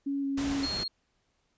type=tone with vibrato; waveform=sine; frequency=277.2 Hz; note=C#4; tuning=in tune; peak=-28 dBFS; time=0.06-0.66 s; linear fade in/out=10 ms; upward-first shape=square; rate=2.9 Hz; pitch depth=11 cents each way
type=noise; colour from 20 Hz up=pink; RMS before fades=-37 dBFS; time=0.37-0.84 s; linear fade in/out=10 ms
type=tone; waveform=sine; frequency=4267 Hz; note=C8; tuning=33 cents sharp; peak=-31 dBFS; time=0.63-0.88 s; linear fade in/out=5 ms
effects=pink hiss -74 dBFS RMS until 1.57 s + resampled to 16000 Hz